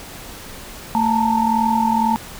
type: tone cluster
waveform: sine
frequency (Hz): 224.7 / 876 / 918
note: A3 / A5 / A#5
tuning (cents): +37 / -8 / -27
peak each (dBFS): -19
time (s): 0.95-2.16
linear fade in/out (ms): 0
effects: pink hiss -36 dBFS RMS until 2.39 s